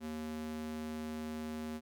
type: tone with high-pass filter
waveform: square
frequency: 77.78 Hz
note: D#2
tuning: in tune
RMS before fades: -41 dBFS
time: 0-1.81 s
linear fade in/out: 50 ms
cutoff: 200 Hz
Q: 2.4
effects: none